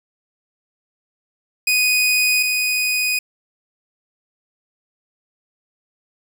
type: tone pair in turn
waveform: sawtooth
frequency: 2489 / 2489 Hz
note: D#7 / D#7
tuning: 0 / 0 cents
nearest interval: unison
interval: 0 cents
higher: neither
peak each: -11 / -14 dBFS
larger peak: first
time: 1.67-2.43 / 2.43-3.19 s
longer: neither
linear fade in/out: 5 ms
effects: none